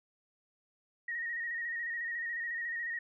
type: tone with vibrato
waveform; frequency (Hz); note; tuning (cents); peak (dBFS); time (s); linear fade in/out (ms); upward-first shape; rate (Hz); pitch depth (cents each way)
sine; 1872; A#6; +7; -34; 1.08-2.99; 5; square; 14; 30
effects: none